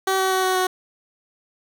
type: tone with pitch steps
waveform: 15% pulse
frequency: 382.3 / 379.2 / 376.2 / 373.1 / 370.1 Hz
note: G4 / F#4 / F#4 / F#4 / F#4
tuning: -43 / +43 / +29 / +14 / 0 cents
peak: -12 dBFS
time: 0.07-0.67 s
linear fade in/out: 5 ms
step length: 120 ms
effects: none